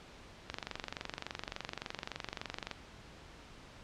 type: click train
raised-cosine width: 0.2 ms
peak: -20 dBFS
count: 53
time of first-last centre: 0.5-2.713 s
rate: 23.5 Hz
effects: pink hiss -54 dBFS RMS until 3.83 s + low-pass 5000 Hz 12 dB/octave